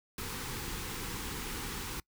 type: band-stop noise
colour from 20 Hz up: pink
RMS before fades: -39 dBFS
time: 0.18-2 s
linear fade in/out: 2 ms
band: 510 to 780 Hz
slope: 96 dB/octave
effects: noise-tail reverb RT60 0.1 s tail -24 dB re dry